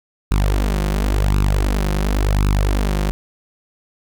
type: tone with flanger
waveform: sawtooth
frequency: 49.82 Hz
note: G1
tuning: 29 cents sharp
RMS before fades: -17 dBFS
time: 0.31-3.11 s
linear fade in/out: 0 ms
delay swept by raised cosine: 0.76 to 5.66 ms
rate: 0.93 Hz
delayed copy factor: +0.75
effects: none